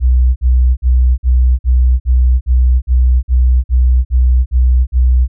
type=tone bursts; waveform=sine; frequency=62.5 Hz; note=B1; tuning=21 cents sharp; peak=-6 dBFS; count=13; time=0-5.28 s; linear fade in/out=50 ms; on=360 ms; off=50 ms; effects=none